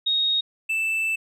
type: tone pair in turn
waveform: sine / triangle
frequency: 3742 / 2646 Hz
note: A#7 / E7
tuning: +6 / +6 cents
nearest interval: tritone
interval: 600 cents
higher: first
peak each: -19 / -20 dBFS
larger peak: first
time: 0.06-0.41 / 0.69-1.16 s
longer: second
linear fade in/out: 10 ms
effects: none